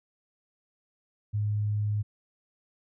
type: tone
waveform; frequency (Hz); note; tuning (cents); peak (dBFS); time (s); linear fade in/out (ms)
sine; 104.7; G#2; +15; -25; 1.33-2.03; 20
effects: none